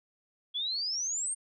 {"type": "exponential sweep", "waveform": "sine", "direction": "up", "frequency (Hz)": [3322, 8870], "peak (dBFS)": -30, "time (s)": [0.54, 1.35], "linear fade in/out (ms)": 20, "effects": []}